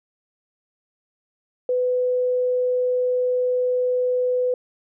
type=tone; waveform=sine; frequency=500 Hz; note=B4; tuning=21 cents sharp; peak=-18 dBFS; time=1.69-4.54 s; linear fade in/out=2 ms; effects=none